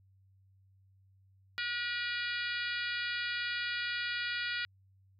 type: harmonic tone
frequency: 481.2 Hz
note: B4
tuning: 45 cents flat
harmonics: 3 / 4 / 5 / 6 / 7 / 8 / 9 / 10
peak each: -37 / -39 / -41 / -43 / -44 / -45 / -46 / -47 dBFS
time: 1.58-4.65 s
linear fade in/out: 0 ms
effects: added 96 Hz sine -62 dBFS peak until 5.19 s